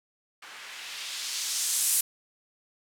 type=noise with low-pass filter sweep; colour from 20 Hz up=violet; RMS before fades=-31 dBFS; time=0.42-2.01 s; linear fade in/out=5 ms; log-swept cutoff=1500 to 11000 Hz; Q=1.1; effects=none